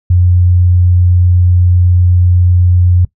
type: tone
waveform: sine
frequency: 89.2 Hz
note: F2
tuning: 37 cents sharp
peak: -5 dBFS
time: 0.1-3.05 s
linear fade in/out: 5 ms
effects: noise-tail reverb RT60 0.1 s tail -19 dB re dry